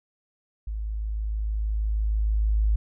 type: tone with level ramp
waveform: sine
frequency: 53.2 Hz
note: G#1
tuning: 42 cents sharp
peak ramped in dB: -28 to -18 dBFS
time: 0.67-2.76 s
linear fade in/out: 5 ms
effects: none